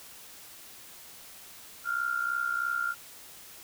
sine tone with amplitude modulation, 1396.9 Hz, F6, in tune, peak -24 dBFS, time 1.84-2.95 s, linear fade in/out 50 ms, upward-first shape sine, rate 63.1 Hz, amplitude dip 75%, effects white hiss -49 dBFS RMS until 3.63 s

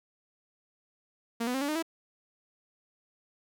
sawtooth tone with pitch steps, 231.9 / 248.5 / 266.4 / 285.5 / 306 / 328 Hz, A#3 / B3 / C4 / D4 / D#4 / E4, -9 / +11 / +31 / -49 / -29 / -9 cents, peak -25 dBFS, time 1.4-1.826 s, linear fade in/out 10 ms, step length 71 ms, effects none

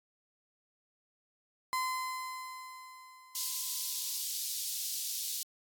35% pulse tone with exponential decay, 1028 Hz, C6, 31 cents flat, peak -28 dBFS, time 1.73-4.22 s, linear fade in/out 0 ms, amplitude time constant 540 ms
pink high-pass noise, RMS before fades -37 dBFS, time 3.35-5.43 s, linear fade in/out 2 ms, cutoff 4200 Hz, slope 24 dB/octave
effects AAC 64 kbps

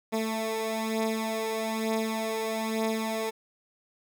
15% pulse beating tone pair, 221.2 / 222.3 Hz, A3 / A3, +9 / +18 cents, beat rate 1.1 Hz, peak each -23 / -27 dBFS, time 0.12-3.31 s, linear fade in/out 20 ms, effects none

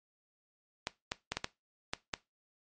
clicks, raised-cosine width 0.2 ms, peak -15 dBFS, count 7, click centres 0.871 / 1.119 / 1.32 / 1.37 / 1.444 / 1.935 / 2.138 s, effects noise-tail reverb RT60 0.2 s tail -18 dB re dry + MP3 48 kbps

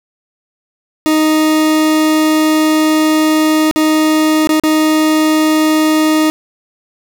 40% pulse tone with dropouts, 311.1 Hz, D#4, in tune, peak -8 dBFS, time 1.06-6.3 s, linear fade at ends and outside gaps 0 ms, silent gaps 3.712-3.76 / 4.472-4.492 / 4.598-4.636 s, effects none

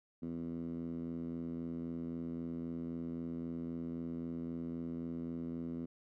10% pulse tone with band-pass filter, 83.8 Hz, E2, 29 cents sharp, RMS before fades -41 dBFS, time 0.22-5.86 s, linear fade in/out 10 ms, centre 230 Hz, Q 3, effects none

